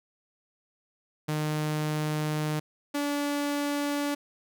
sawtooth tone pair in turn, 152.7 / 288.3 Hz, D#3 / D4, -32 / -32 cents, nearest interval major seventh, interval 1100 cents, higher second, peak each -23 dBFS, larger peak neither, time 1.28-2.6 / 2.94-4.15 s, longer first, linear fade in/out 10 ms, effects none

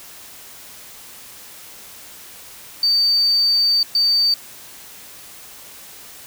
sine tone bursts at uneven times, 4600 Hz, D8, 37 cents flat, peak -12 dBFS, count 2, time 2.83-3.83 / 3.95-4.34 s, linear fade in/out 2 ms, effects tanh soft clip ceiling -10 dBFS + white hiss -40 dBFS RMS until 6.26 s

